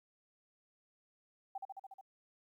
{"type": "tone with echo", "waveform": "sine", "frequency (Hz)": 777, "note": "G5", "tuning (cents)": -16, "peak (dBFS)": -38, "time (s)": [1.55, 1.58], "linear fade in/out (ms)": 5, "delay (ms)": 72, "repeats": 6, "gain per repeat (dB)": -2, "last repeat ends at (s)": 2.012, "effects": ["13-bit"]}